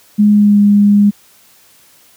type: tone with pitch glide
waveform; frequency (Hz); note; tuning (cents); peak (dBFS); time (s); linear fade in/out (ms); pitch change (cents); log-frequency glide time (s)
sine; 208.3 to 204.4; G#3 to G#3; +5 to -27; -5; 0.18-1.11; 20; -32; 0.3-0.6
effects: white hiss -47 dBFS RMS until 2.16 s + high-pass 60 Hz 12 dB/octave